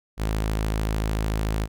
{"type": "tone", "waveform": "sawtooth", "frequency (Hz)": 53.5, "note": "A1", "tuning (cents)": -48, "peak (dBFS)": -19, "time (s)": [0.17, 1.68], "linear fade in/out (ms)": 50, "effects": []}